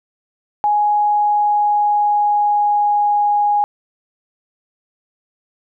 sine tone with pitch glide, 833 to 826.3 Hz, G#5 to G#5, +5 to -9 cents, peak -12 dBFS, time 0.64-3.64 s, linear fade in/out 0 ms, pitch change -14 cents, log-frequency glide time 0.91-3.25 s, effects none

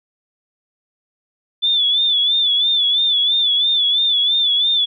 sine tone with vibrato, 3488 Hz, A7, 16 cents flat, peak -13 dBFS, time 1.62-4.86 s, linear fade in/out 20 ms, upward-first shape sine, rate 3 Hz, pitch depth 74 cents each way, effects none

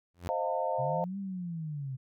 sawtooth tone with exponential growth, 87.31 Hz, F2, in tune, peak -29 dBFS, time 0.14-0.28 s, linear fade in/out 0 ms, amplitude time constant 29 ms
sine chord, F dominant seventh, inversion second, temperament equal with one note detuned, 523.3 / 622.3 / 698.5 / 901.6 Hz, C5 / Eb5 / F5 / A5, 0 / 0 / 0 / +42 cents, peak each -34 dBFS, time 0.29-1.04 s, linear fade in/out 0 ms
sine linear two-way sweep, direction up then down, 127.5 to 200 to 127.5 Hz, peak -34 dBFS, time 0.78-1.97 s, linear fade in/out 20 ms, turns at 1.18 s
effects none

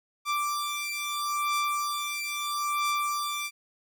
sawtooth beating tone pair, 1174.7 / 1175.46 Hz, D6 / D6, 0 / +1 cents, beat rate 0.76 Hz, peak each -27 dBFS, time 0.25-3.51 s, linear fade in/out 50 ms, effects none

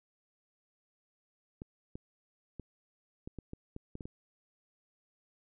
clicks, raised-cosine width 3 ms, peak -29 dBFS, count 10, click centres 1.619 / 1.955 / 2.597 / 3.275 / 3.387 / 3.534 / 3.764 / 3.954 / 4.008 / 4.055 s, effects none

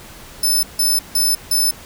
15% pulse tone bursts, 5274 Hz, E8, in tune, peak -8 dBFS, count 4, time 0.43-1.71 s, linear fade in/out 5 ms, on 200 ms, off 160 ms, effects pink hiss -39 dBFS RMS until 1.85 s

